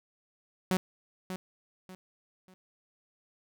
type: tone with echo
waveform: sawtooth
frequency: 185.6 Hz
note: F#3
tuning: 6 cents sharp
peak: -21 dBFS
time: 0.71-0.77 s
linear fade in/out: 0 ms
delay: 590 ms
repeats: 3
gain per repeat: -10 dB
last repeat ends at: 2.54 s
effects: none